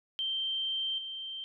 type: tone with level steps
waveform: sine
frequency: 3136 Hz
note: G7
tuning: in tune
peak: -30 / -37 dBFS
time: 0.19-1.44 s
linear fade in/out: 0 ms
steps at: 0.98 s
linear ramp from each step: 5 ms
effects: none